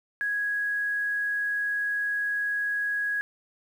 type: tone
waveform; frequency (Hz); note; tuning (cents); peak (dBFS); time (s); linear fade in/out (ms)
sine; 1661.2; G#6; 0; -25; 0.21-3.21; 0
effects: 9-bit